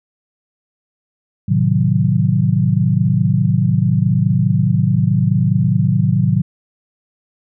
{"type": "chord", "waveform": "sine", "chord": "A diminished seventh", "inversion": "none", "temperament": "equal", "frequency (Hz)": [110, 130.81, 155.56, 185], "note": ["A2", "C3", "Eb3", "Gb3"], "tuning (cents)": [0, 0, 0, 0], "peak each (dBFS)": -17, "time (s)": [1.48, 6.42], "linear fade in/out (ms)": 10, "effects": []}